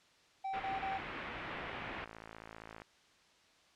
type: tone bursts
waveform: triangle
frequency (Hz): 774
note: G5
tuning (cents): -22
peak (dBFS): -34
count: 3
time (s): 0.44-0.982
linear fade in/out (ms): 10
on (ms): 160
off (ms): 31
type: low-pass noise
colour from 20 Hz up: white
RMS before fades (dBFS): -44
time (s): 0.53-2.05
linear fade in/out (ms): 10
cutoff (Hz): 2500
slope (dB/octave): 24
type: click train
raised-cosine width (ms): 0.5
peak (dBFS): -33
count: 76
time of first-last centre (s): 1.46-2.819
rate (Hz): 55.2
effects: white hiss -66 dBFS RMS until 3.75 s + low-pass 5000 Hz 12 dB/octave